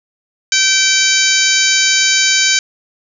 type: harmonic tone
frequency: 773 Hz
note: G5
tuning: 24 cents flat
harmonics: 2 / 3 / 4 / 5 / 6 / 7 / 8 / 9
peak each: -18 / -17 / -19 / -19 / -18 / -21 / -17 / -18 dBFS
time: 0.52-2.59 s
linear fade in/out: 2 ms
effects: none